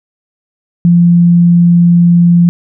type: tone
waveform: sine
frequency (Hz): 172.7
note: F3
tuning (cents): -19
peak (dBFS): -3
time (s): 0.85-2.49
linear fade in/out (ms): 0
effects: none